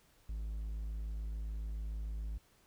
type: tone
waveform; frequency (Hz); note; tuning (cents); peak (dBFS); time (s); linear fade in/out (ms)
triangle; 53.5; A1; -48; -35; 0.29-2.38; 5
effects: pink hiss -68 dBFS RMS until 2.66 s